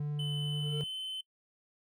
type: tone with vibrato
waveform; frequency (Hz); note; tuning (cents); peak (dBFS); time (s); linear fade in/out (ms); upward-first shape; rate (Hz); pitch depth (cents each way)
triangle; 146.83; D3; 0; -30; 0-0.84; 5; triangle; 2.2; 12
type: tone with pitch glide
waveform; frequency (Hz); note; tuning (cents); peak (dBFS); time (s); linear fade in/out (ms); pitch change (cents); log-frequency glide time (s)
triangle; 3025 to 3057; F#7 to G7; +38 to -44; -35; 0.19-1.21; 5; +18; 0.66-0.92
type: tone with exponential growth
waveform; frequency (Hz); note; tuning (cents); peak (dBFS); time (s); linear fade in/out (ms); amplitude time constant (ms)
triangle; 451.7; A4; +45; -33; 0.38-0.81; 0; 93
effects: noise-tail reverb RT60 0.1 s tail -21 dB re dry